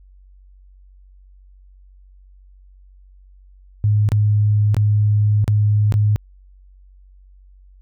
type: tone with dropouts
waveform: sine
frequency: 104.8 Hz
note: G#2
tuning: 16 cents sharp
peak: -12 dBFS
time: 3.84-6.16 s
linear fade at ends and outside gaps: 0 ms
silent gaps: 4.089-4.119 / 4.745-4.767 / 5.443-5.479 / 5.923-5.94 s
effects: added 47 Hz sine -44 dBFS peak until 7.81 s